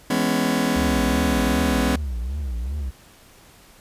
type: chord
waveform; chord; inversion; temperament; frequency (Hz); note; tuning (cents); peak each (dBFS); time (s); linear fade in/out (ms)
sawtooth; C# minor seventh; first; just; 166.31 / 207.9 / 249.5 / 277.2; E3 / G#3 / B3 / C#4; +16 / +2 / +18 / 0; -24 / -21 / -18 / -21; 0.1-1.96; 5
type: tone with vibrato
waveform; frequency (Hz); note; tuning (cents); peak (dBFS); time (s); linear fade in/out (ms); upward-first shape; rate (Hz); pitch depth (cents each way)
triangle; 65.41; C2; 0; -22; 0.75-2.91; 20; triangle; 2.6; 260
effects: pink hiss -50 dBFS RMS until 3.8 s + resampled to 32000 Hz